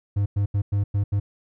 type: tone bursts at uneven times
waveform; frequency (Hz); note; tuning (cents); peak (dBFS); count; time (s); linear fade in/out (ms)
triangle; 100.9; G#2; -49; -17; 6; 0.16-0.26 / 0.36-0.46 / 0.54-0.62 / 0.72-0.84 / 0.94-1.04 / 1.12-1.2; 10
effects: none